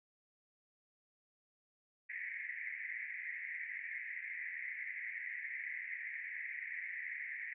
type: band-pass noise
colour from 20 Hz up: white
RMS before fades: -44 dBFS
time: 2.09-7.54 s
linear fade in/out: 10 ms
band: 1800 to 2200 Hz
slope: 96 dB/octave
effects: none